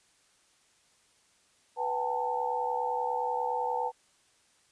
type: tone cluster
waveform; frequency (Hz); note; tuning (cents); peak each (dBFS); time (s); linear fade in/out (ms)
sine; 493.3 / 759 / 826 / 896; B4 / F#5 / G#5 / A5; -2 / +44 / -10 / +31; -34 / -36 / -36 / -31; 1.76-3.92; 50
effects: white hiss -66 dBFS RMS until 4.71 s + resampled to 22050 Hz

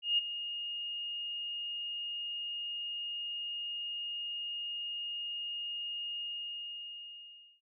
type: tone with ADSR envelope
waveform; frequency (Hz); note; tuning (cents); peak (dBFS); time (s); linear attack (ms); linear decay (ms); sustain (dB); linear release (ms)
sine; 2847; F7; +33; -24; 0.02-7.61; 160; 18; -12; 1400
effects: none

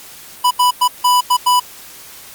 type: tone bursts at uneven times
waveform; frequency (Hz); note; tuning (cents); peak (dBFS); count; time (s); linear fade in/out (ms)
square; 990; B5; +4; -10; 6; 0.44-0.51 / 0.59-0.71 / 0.81-0.88 / 1.04-1.21 / 1.3-1.37 / 1.46-1.6; 10
effects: white hiss -37 dBFS RMS until 2.34 s + Opus 48 kbps

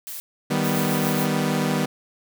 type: noise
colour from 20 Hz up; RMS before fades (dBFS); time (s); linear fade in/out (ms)
blue; -34; 0.07-0.2; 0
type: chord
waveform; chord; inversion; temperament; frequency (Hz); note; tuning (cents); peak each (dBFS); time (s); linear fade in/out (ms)
sawtooth; Eb augmented; none; equal; 155.56 / 196 / 246.9; Eb3 / G3 / B3; 0 / 0 / 0; -21; 0.5-1.86; 10
type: noise with tremolo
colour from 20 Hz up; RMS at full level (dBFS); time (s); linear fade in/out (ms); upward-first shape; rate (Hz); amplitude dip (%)
violet; -29; 0.62-1.28; 50; triangle; 7.2; 50
effects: none

